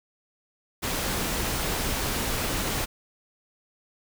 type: noise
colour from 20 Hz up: pink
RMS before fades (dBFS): -28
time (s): 0.82-2.86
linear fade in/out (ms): 20
effects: none